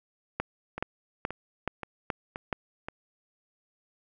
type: two click trains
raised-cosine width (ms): 0.5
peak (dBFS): -13 / -20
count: 6 / 5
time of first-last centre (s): 0.4-2.528 / 0.78-2.885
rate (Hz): 2.35 / 1.9
effects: none